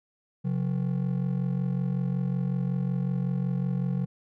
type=ring-modulated tone; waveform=triangle; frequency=157 Hz; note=D#3; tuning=16 cents sharp; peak=-20 dBFS; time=0.44-4.06 s; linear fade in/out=20 ms; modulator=22.7 Hz; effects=none